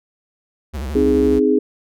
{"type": "tone with vibrato", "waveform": "square", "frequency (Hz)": 69.3, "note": "C#2", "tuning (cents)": 0, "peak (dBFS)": -24, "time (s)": [0.73, 1.4], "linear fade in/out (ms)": 20, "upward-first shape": "sine", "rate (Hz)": 12, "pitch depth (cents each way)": 190}
{"type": "chord", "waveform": "sine", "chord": "Ab major", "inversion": "first", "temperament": "equal", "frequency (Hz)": [261.6, 311.1, 415.3], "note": ["C4", "Eb4", "Ab4"], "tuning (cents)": [0, 0, 0], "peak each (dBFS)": [-17, -18, -15], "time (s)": [0.95, 1.59], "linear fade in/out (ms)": 5}
{"effects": []}